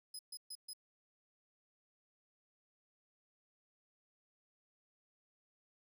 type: tone bursts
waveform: 25% pulse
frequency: 5050 Hz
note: D#8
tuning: 25 cents sharp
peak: -40 dBFS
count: 4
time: 0.14-0.734 s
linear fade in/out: 5 ms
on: 51 ms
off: 130 ms
effects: none